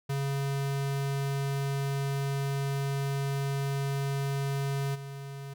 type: tone with level steps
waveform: square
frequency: 138.59 Hz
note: C#3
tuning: in tune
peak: -29 / -39 dBFS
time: 0.09-5.54 s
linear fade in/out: 10 ms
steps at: 4.94 s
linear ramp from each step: 20 ms
effects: none